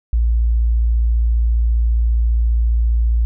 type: tone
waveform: sine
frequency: 57.4 Hz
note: A#1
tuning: 26 cents flat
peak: -12 dBFS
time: 0.13-3.25 s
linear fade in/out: 0 ms
effects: none